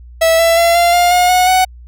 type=tone with pitch steps; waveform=45% pulse; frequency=654 / 666.2 / 678.6 / 691.3 / 704.2 / 717.3 / 730.7 / 744.3 Hz; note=E5 / E5 / F5 / F5 / F5 / F5 / F#5 / F#5; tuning=-14 / +18 / -50 / -18 / +14 / +46 / -22 / +10 cents; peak=-8 dBFS; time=0.21-1.65 s; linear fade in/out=10 ms; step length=180 ms; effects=added 60 Hz sine -33 dBFS peak until 1.87 s